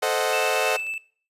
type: chord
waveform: sawtooth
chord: A diminished seventh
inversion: none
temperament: equal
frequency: 440 / 523.3 / 622.3 / 740 Hz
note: A4 / C5 / Eb5 / Gb5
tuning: 0 / 0 / 0 / 0 cents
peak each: -23 dBFS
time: 0.02-0.77 s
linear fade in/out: 10 ms
type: click train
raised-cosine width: 0.2 ms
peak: -30 dBFS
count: 10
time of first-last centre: 0.3-0.938 s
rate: 14.1 Hz
type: tone with tremolo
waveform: triangle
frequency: 2637 Hz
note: E7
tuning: in tune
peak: -25 dBFS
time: 0.33-0.98 s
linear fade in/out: 2 ms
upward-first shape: sine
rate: 9.2 Hz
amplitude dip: 30%
effects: noise-tail reverb RT60 0.5 s tail -22 dB re dry + resampled to 32000 Hz